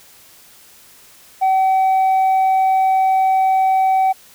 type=tone; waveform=sine; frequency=762 Hz; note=G5; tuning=49 cents flat; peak=-9 dBFS; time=1.41-4.13 s; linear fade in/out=20 ms; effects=tanh soft clip ceiling -11 dBFS + white hiss -46 dBFS RMS until 4.34 s

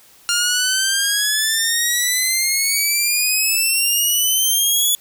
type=exponential sweep; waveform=10% pulse; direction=up; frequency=1399 to 3431 Hz; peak=-7 dBFS; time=0.29-4.95 s; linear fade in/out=0 ms; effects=white hiss -49 dBFS RMS until 5 s

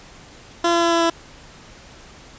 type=tone with pitch steps; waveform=15% pulse; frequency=341.6 / 339.6 / 337.7 / 335.7 / 333.8 Hz; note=F4 / F4 / E4 / E4 / E4; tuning=-38 / -48 / +42 / +32 / +22 cents; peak=-9 dBFS; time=0.64-1.1 s; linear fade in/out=5 ms; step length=92 ms; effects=pink hiss -44 dBFS RMS until 2.38 s + resampled to 16000 Hz

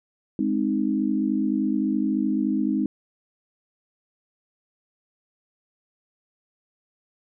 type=chord; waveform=sine; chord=Ab major; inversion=none; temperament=equal; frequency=207.7 / 261.6 / 311.1 Hz; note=Ab3 / C4 / Eb4; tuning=0 / 0 / 0 cents; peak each=-25 dBFS; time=0.39-2.86 s; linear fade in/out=2 ms; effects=none

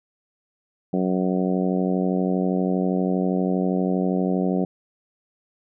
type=harmonic tone; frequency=92.5 Hz; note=F#2; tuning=in tune; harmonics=2 / 3 / 4 / 5 / 6 / 7 / 8; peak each=-22 / -26 / -28 / -30 / -32 / -33 / -34 dBFS; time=0.93-4.65 s; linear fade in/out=5 ms; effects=none

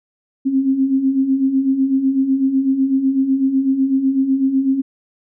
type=beating tone pair; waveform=sine; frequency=261.6 / 269.6 Hz; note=C4 / C#4; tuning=0 / -48 cents; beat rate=8 Hz; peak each=-21 / -14 dBFS; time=0.45-4.82 s; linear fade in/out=20 ms; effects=none

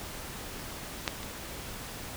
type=clicks; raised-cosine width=0.2 ms; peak=-10 / -23 dBFS; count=2; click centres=1.078 / 1.231 s; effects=pink hiss -41 dBFS RMS until 2.16 s

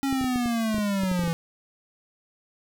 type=linear sweep; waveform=square; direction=down; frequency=276.1 to 164.81 Hz; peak=-24 dBFS; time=0.03-1.33 s; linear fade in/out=0 ms
type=clicks; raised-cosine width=3 ms; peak=-21 dBFS; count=12; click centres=0.127 / 0.212 / 0.243 / 0.359 / 0.459 / 0.745 / 0.783 / 1.035 / 1.115 / 1.193 / 1.237 / 1.277 s
effects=none

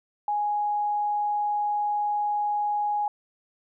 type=tone; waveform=sine; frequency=830.6 Hz; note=G#5; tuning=in tune; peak=-23 dBFS; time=0.28-3.08 s; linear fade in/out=2 ms; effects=none

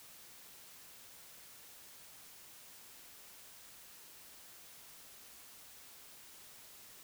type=silence; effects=white hiss -56 dBFS RMS until 7.03 s

